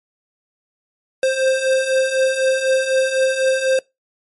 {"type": "beating tone pair", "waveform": "square", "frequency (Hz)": [523.3, 527.3], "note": ["C5", "C5"], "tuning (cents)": [0, 13], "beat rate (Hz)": 4, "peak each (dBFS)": [-22, -17], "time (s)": [1.23, 3.79], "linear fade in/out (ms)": 2, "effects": ["noise-tail reverb RT60 0.2 s tail -24 dB re dry", "MP3 48 kbps"]}